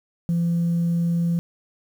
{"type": "tone", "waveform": "sine", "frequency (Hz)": 170.1, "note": "F3", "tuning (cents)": -45, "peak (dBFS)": -17, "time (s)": [0.29, 1.39], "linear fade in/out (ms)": 0, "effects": ["tanh soft clip ceiling -16 dBFS", "8-bit"]}